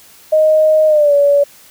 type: tone with pitch glide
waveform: sine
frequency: 622.3 to 570.7 Hz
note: D#5 to D5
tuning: 0 to -50 cents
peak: -7 dBFS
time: 0.32-1.44 s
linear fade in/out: 10 ms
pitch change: -150 cents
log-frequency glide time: 0.87-1.14 s
effects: white hiss -43 dBFS RMS until 1.7 s